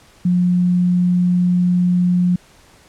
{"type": "tone", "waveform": "sine", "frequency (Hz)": 178.5, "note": "F3", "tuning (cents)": 38, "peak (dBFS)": -12, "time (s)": [0.25, 2.36], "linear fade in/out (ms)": 5, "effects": ["pink hiss -49 dBFS RMS until 2.88 s", "low-pass 10000 Hz 12 dB/octave"]}